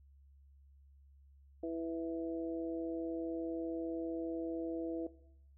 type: harmonic tone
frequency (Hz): 164.81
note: E3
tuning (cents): 0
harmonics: 2 / 3 / 4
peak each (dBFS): -38 / -42 / -44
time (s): 1.63-5.07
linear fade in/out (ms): 5
effects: noise-tail reverb RT60 0.7 s tail -18 dB re dry + added 69 Hz sine -59 dBFS peak until 5.57 s